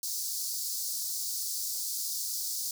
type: high-pass noise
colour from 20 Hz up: pink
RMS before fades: -34 dBFS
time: 0.03-2.71 s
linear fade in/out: 2 ms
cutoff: 4500 Hz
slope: 48 dB/octave
effects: none